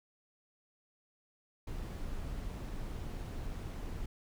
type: noise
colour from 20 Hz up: brown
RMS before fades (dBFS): -40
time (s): 1.67-4.06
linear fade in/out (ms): 5
effects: none